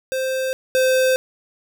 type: tone pair in turn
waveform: square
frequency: 523 / 517.9 Hz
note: C5 / C5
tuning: -1 / -18 cents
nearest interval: unison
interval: 17 cents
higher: first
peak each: -21 / -15 dBFS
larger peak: second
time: 0.12-0.53 / 0.75-1.16 s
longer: neither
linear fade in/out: 0 ms
effects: none